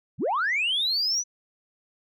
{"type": "linear sweep", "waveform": "sine", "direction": "up", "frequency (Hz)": [82.41, 6030], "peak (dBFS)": -21, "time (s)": [0.18, 1.24], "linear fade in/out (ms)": 50, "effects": ["tanh soft clip ceiling -19 dBFS"]}